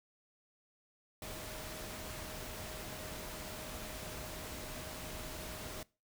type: tone in noise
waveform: sine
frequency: 622.3 Hz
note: D#5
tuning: in tune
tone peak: -52 dBFS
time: 1.22-5.83 s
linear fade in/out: 2 ms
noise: pink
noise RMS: -45 dBFS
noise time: 1.22-5.83 s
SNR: -10 dB
effects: noise-tail reverb RT60 0.3 s tail -22 dB re dry